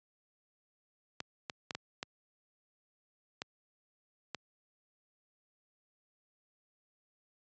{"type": "clicks", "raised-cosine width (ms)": 0.2, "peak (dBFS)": -20, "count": 7, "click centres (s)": [1.204, 1.498, 1.708, 1.75, 2.029, 3.419, 4.347], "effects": ["high-pass 100 Hz 12 dB/octave", "resampled to 16000 Hz"]}